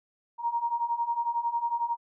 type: beating tone pair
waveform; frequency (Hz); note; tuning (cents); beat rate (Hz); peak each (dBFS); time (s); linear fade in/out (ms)
sine; 932.3 / 943.3; A#5 / A#5; 0 / +20; 11; -31 / -28; 0.38-1.97; 50
effects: none